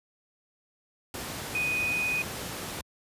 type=tone in noise; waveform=sine; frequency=2489 Hz; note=D#7; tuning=in tune; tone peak=-26 dBFS; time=1.55-2.22 s; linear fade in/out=2 ms; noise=pink; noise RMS=-36 dBFS; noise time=1.14-2.81 s; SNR=+7 dB; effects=high-pass 80 Hz 12 dB/octave + resampled to 32000 Hz